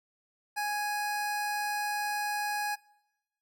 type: tone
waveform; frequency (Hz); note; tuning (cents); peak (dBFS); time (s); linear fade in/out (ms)
25% pulse; 830.6; G#5; 0; -26; 0.56-2.76; 20
effects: noise-tail reverb RT60 1.0 s tail -25 dB re dry